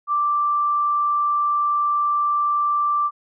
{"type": "tone", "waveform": "sine", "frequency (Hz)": 1174.7, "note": "D6", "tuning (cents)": 0, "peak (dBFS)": -17, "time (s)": [0.07, 3.11], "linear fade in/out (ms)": 50, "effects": []}